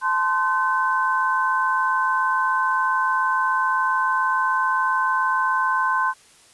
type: tone cluster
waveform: sine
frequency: 874 / 1041 / 1524 Hz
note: A5 / C6 / G6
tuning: -12 / -9 / -49 cents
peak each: -27 / -20 / -23 dBFS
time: 0.01-6.14 s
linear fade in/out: 50 ms
effects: white hiss -52 dBFS RMS until 6.53 s + resampled to 24000 Hz